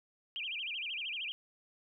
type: tone with vibrato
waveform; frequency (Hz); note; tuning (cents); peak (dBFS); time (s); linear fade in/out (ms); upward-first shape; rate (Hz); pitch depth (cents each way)
sine; 2764; F7; -19; -36; 0.36-1.32; 0; sine; 13; 280
effects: none